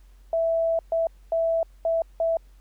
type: tone bursts at uneven times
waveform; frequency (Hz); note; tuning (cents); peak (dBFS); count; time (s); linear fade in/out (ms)
sine; 659.3; E5; 0; -20; 5; 0.33-0.79 / 0.92-1.07 / 1.32-1.63 / 1.85-2.02 / 2.2-2.37; 2
effects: added 46 Hz sine -48 dBFS peak until 2.6 s + pink hiss -65 dBFS RMS until 2.6 s